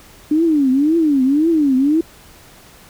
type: tone with vibrato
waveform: sine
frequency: 293.7 Hz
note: D4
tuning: in tune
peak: -11 dBFS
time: 0.31-2.01 s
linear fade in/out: 5 ms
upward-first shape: triangle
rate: 1.9 Hz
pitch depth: 260 cents each way
effects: pink hiss -44 dBFS RMS until 2.89 s